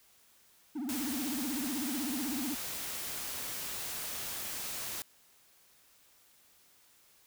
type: tone with vibrato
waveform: triangle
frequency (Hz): 270.5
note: C#4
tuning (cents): -42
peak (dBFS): -32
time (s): 0.75-2.55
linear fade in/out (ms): 10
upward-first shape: triangle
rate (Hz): 16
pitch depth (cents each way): 290
type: noise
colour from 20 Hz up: white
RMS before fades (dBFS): -39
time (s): 0.89-5.02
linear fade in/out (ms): 0
effects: white hiss -64 dBFS RMS until 7.26 s